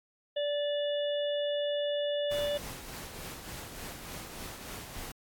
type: harmonic tone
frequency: 582 Hz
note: D5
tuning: 16 cents flat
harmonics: 1 / 3 / 5 / 6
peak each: -29 / -45 / -41 / -40 dBFS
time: 0.36-2.58 s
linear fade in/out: 10 ms
type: noise with tremolo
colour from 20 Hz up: pink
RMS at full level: -41 dBFS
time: 2.31-5.12 s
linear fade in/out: 5 ms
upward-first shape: triangle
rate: 3.4 Hz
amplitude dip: 45%
effects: AAC 64 kbps